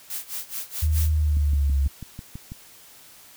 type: noise with tremolo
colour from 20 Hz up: blue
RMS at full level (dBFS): -30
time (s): 0.1-1.1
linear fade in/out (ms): 2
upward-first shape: sine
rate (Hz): 4.7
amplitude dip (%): 95
type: tone with pitch glide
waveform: sine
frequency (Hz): 77.78 to 68.89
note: D#2 to C#2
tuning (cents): 0 to -10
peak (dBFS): -18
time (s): 0.82-1.88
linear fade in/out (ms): 10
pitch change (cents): -210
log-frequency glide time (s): 1.11-1.76
type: click train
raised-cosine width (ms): 5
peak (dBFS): -23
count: 8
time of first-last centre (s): 1.37-2.519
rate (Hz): 6.09
effects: white hiss -49 dBFS RMS until 3.36 s